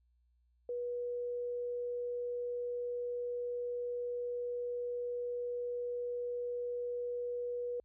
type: tone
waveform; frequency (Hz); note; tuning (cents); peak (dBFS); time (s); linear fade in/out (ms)
sine; 485.7; B4; -29; -35; 0.69-7.8; 2
effects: added 60 Hz sine -69 dBFS peak until 7.84 s